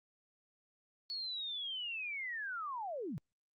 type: linear sweep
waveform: sine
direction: down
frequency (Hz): 4428 to 118.5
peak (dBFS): -38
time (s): 1.1-3.18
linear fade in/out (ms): 0
effects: Opus 48 kbps